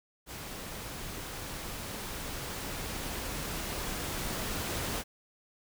pink noise with level ramp, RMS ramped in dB -42 to -34 dBFS, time 0.26-5.04 s, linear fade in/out 50 ms, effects none

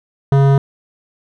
sine tone with hard clipping, 138 Hz, C#3, 7 cents flat, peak -10 dBFS, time 0.32-0.58 s, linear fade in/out 2 ms, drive 15 dB, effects none

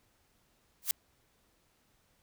blue noise with exponential growth, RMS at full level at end -24 dBFS, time 0.82-0.91 s, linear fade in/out 2 ms, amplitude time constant 19 ms, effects pink hiss -71 dBFS RMS until 2.22 s

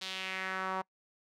sawtooth tone with band-pass filter sweep, 188.7 Hz, F#3, 34 cents sharp, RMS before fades -37 dBFS, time 0.01-0.82 s, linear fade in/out 10 ms, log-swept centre 4000 to 960 Hz, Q 2.3, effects noise-tail reverb RT60 0.1 s tail -25 dB re dry

